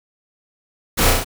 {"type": "noise with echo", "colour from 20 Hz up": "pink", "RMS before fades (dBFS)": -17, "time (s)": [0.97, 1.11], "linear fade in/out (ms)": 20, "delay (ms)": 34, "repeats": 4, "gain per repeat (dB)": -2, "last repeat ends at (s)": 1.246, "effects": []}